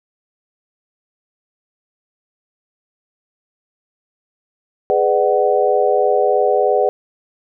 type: chord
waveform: sine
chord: G# half-diminished seventh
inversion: none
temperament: just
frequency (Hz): 415.3 / 498.4 / 598 / 747.5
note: G#4 / B4 / D5 / F#5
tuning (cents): 0 / +16 / +31 / +17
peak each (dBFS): -17 / -17 / -18 / -18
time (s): 4.9-6.89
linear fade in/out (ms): 0
effects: none